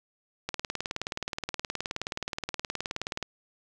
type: click train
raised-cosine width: 0.2 ms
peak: -14 dBFS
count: 53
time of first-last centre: 0.49-3.227 s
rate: 19 Hz
effects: none